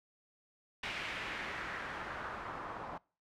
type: noise with low-pass filter sweep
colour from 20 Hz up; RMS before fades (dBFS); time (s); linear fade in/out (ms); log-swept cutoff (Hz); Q
white; -42; 0.83-2.98; 5; 2600 to 960; 2
effects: noise-tail reverb RT60 0.4 s tail -25 dB re dry